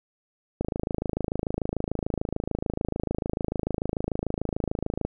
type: click train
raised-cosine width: 2 ms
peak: -13 dBFS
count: 120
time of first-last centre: 0.61-5.05 s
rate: 26.8 Hz
effects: none